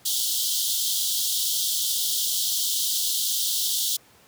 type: high-pass noise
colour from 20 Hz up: pink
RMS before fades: -25 dBFS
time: 0.05-3.97 s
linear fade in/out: 10 ms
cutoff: 3100 Hz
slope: 96 dB/octave
effects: pink hiss -55 dBFS RMS until 4.27 s + high-pass 100 Hz 12 dB/octave